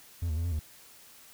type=tone with pitch steps; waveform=triangle; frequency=85.2 / 77.4 / 83.3 / 87 / 76.8 Hz; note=F2 / D#2 / E2 / F2 / D#2; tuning=-42 / -9 / +19 / -6 / -22 cents; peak=-26 dBFS; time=0.22-0.595 s; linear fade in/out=5 ms; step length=75 ms; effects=white hiss -54 dBFS RMS until 1.33 s